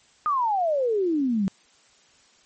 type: exponential sweep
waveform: sine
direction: down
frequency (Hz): 1252 to 185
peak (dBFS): -20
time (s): 0.26-1.48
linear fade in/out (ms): 0
effects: white hiss -58 dBFS RMS until 2.45 s + MP3 32 kbps